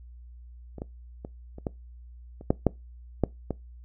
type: clicks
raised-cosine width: 2 ms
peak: -26 / -20 / -23 / -28 / -15 / -29 / -7 / -6 / -8 / -15 dBFS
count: 10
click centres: 0.783 / 0.819 / 1.249 / 1.584 / 1.668 / 2.411 / 2.505 / 2.667 / 3.237 / 3.507 s
effects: noise-tail reverb RT60 0.2 s tail -22 dB re dry + added 60 Hz sine -44 dBFS peak until 3.84 s